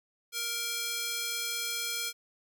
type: tone with high-pass filter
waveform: square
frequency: 467.7 Hz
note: A#4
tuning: 6 cents sharp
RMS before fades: -34 dBFS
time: 0.32-2.13 s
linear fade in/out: 50 ms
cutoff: 2800 Hz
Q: 0.7
effects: none